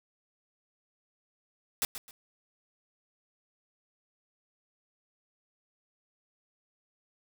white noise with echo, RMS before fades -29 dBFS, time 1.82-1.85 s, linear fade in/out 0 ms, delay 130 ms, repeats 2, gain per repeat -11 dB, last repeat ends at 2.11 s, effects none

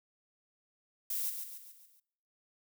violet noise with echo, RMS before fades -35 dBFS, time 1.1-1.3 s, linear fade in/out 5 ms, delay 140 ms, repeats 5, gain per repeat -6 dB, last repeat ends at 2 s, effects noise-tail reverb RT60 0.7 s tail -22 dB re dry

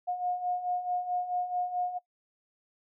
sine beating tone pair, 716 / 720.6 Hz, F5 / F#5, +43 / -46 cents, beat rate 4.6 Hz, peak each -36 / -30 dBFS, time 0.07-1.99 s, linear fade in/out 20 ms, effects noise-tail reverb RT60 0.1 s tail -19 dB re dry

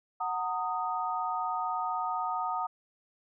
sine chord, D# minor, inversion first, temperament equal with one note detuned, 740 / 915.8 / 1244.5 Hz, F#5 / A#5 / D#6, 0 / -31 / 0 cents, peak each -34 / -34 / -33 dBFS, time 0.2-2.67 s, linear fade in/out 10 ms, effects none

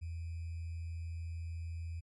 sine tone with sample-and-hold, 83.3 Hz, E2, 19 cents sharp, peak -38 dBFS, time 0.01-2.01 s, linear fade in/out 20 ms, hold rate 2450 Hz, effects MP3 48 kbps

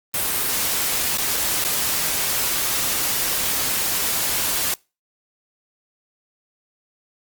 white noise with dropouts, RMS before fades -22 dBFS, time 0.14-4.74 s, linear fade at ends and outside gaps 1 ms, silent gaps 1.173-1.183 / 1.64-1.648 s, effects noise-tail reverb RT60 0.3 s tail -26 dB re dry + Opus 32 kbps

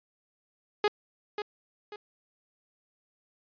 sawtooth tone with echo, 416.9 Hz, G#4, 7 cents sharp, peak -18 dBFS, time 0.84-0.88 s, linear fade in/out 2 ms, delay 540 ms, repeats 2, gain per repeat -9 dB, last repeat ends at 1.96 s, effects resampled to 11025 Hz

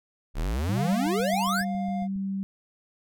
square exponential sweep, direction up, 32.47 to 1864.7 Hz, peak -26 dBFS, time 0.34-1.65 s, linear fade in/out 50 ms
sine tone, 194.5 Hz, G3, 13 cents flat, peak -27 dBFS, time 0.69-2.43 s, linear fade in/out 0 ms
triangle tone with vibrato, 703 Hz, F5, 11 cents sharp, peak -30 dBFS, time 0.75-2.08 s, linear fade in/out 50 ms, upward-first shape square, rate 20 Hz, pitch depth 10 cents each way
click train, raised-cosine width 5 ms, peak -35 dBFS, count 11, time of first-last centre 0.79-2.16 s, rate 7.3 Hz
effects none

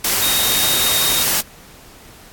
sine tone in noise, 3729 Hz, A#7, in tune, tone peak -19 dBFS, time 0.22-1.23 s, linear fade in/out 5 ms, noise white, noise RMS -17 dBFS, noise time 0.04-1.41 s, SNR -5 dB, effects pink hiss -43 dBFS RMS until 2.32 s + AAC 64 kbps

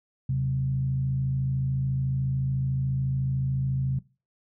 sine tone with frequency modulation, 132.5 Hz, C3, 22 cents sharp, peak -23 dBFS, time 0.29-3.99 s, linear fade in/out 5 ms, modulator 53.9 Hz, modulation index 0.44, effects noise-tail reverb RT60 0.3 s tail -20 dB re dry

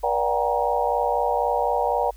sine tone cluster, 481.9 / 584 / 733 / 797 / 941 Hz, B4 / D5 / F#5 / G5 / A#5, -43 / -10 / -16 / +28 / +16 cents, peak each -26 dBFS, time 0.03-2.11 s, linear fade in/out 10 ms, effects added 48 Hz sine -41 dBFS peak until 2.16 s + white hiss -56 dBFS RMS until 2.16 s

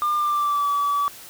sine tone with pitch glide, 1200 to 1147.1 Hz, D6 to D6, +37 to -41 cents, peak -17 dBFS, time 0.02-1.08 s, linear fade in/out 0 ms, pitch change -78 cents, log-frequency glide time 0.16-0.68 s, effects tanh soft clip ceiling -17 dBFS + white hiss -42 dBFS RMS until 1.29 s

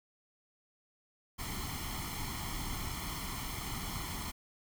pink noise with comb filter, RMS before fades -39 dBFS, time 1.38-4.32 s, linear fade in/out 20 ms, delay 0.94 ms, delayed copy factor +0.75, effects none

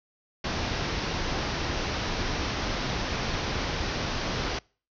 pink low-pass noise, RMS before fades -30 dBFS, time 0.44-4.59 s, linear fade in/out 5 ms, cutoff 6000 Hz, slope 96 dB/octave, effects noise-tail reverb RT60 0.4 s tail -26 dB re dry

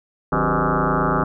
sine tone with frequency modulation, 509 Hz, C5, 48 cents flat, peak -16 dBFS, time 0.32-1.24 s, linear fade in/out 5 ms, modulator 110 Hz, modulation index 8, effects none

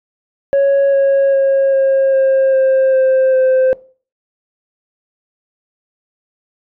sine tone with pitch steps, 554.4 / 549.3 / 544.2 / 539.2 / 534.3 / 529.4 / 524.5 / 519.7 Hz, C#5 / C#5 / C#5 / C#5 / C5 / C5 / C5 / C5, 0 / -16 / -32 / -48 / +36 / +20 / +4 / -12 cents, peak -6 dBFS, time 0.53-3.73 s, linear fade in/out 0 ms, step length 400 ms, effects noise-tail reverb RT60 0.4 s tail -22 dB re dry + tanh soft clip ceiling -8 dBFS

